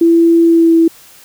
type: tone with pitch glide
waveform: sine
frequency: 334.5 to 329.5 Hz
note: E4 to E4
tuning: +25 to -1 cents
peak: -5 dBFS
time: 0.01-0.88 s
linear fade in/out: 5 ms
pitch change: -26 cents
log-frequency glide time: 0.43-0.76 s
effects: white hiss -41 dBFS RMS until 1.24 s